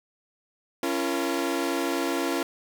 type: chord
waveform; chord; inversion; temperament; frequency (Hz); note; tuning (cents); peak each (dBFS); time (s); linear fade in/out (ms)
sawtooth; Bb minor; first; equal with one note detuned; 277.2 / 341.4 / 466.2; Db4 / F4 / Bb4; 0 / -39 / 0; -25 / -24 / -29; 0.83-2.43; 2
effects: none